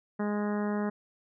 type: harmonic tone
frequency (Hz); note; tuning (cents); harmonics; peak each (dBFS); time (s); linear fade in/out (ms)
207.5; G#3; -1; 1 / 2 / 3 / 4 / 5 / 6 / 7 / 8 / 9; -29 / -35 / -39 / -41 / -43 / -45 / -46 / -47 / -48; 0.19-0.9; 10
effects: none